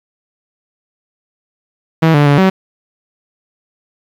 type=tone with pitch steps; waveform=sawtooth; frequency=161.8 / 146.1 / 143.3 / 189.8 Hz; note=E3 / D3 / D3 / F#3; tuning=-32 / -9 / -42 / +44 cents; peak=-3 dBFS; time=2.02-2.5 s; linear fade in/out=10 ms; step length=120 ms; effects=low-pass 3000 Hz 12 dB/octave + 7-bit